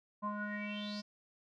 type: tone with low-pass filter sweep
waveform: square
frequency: 207.7 Hz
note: G#3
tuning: in tune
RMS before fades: -40 dBFS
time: 0.22-1.02 s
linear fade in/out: 20 ms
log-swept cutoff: 950 to 5200 Hz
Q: 9.5
effects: none